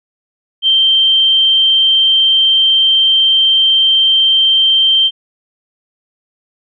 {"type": "tone", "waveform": "sine", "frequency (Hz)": 3138, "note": "G7", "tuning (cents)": 1, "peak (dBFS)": -7, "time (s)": [0.62, 5.11], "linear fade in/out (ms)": 50, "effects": []}